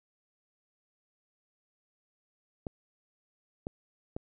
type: clicks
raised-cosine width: 2 ms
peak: -22 dBFS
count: 3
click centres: 2.668 / 3.669 / 4.165 s
effects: none